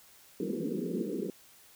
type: band-pass noise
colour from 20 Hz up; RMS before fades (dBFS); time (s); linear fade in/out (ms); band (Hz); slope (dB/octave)
pink; -34; 0.4-1.3; 2; 170 to 480; 96
effects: white hiss -58 dBFS RMS until 1.75 s